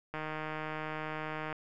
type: click train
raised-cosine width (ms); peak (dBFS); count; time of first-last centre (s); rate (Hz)
0.5; -23; 216; 0.14-1.527; 155
effects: none